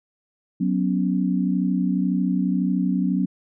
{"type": "chord", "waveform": "sine", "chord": "F# suspended fourth", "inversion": "none", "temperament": "equal with one note detuned", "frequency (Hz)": [185, 246.9, 279.1], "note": ["F#3", "B3", "C#4"], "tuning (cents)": [0, 0, 12], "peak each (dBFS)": [-21, -25, -25], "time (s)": [0.6, 3.26], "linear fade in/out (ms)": 10, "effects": []}